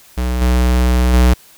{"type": "tone with level steps", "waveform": "square", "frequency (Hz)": 61.9, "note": "B1", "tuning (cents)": 5, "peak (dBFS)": [-16, -11, -8], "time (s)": [0.17, 1.34], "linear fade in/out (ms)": 10, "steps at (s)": [0.41, 1.13], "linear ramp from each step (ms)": 10, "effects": ["white hiss -45 dBFS RMS until 1.57 s"]}